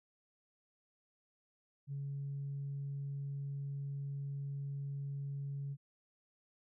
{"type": "tone", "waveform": "sine", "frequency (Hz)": 140, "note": "C#3", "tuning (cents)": 18, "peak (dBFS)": -37, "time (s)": [1.87, 5.77], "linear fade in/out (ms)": 50, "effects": ["tanh soft clip ceiling -34 dBFS"]}